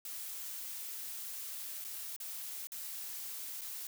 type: noise with dropouts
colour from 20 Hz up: blue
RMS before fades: -43 dBFS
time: 0.05-3.87 s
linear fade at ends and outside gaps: 2 ms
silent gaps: 1.843-1.847 / 2.164-2.201 / 2.671-2.719 / 3.611-3.616 s
effects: none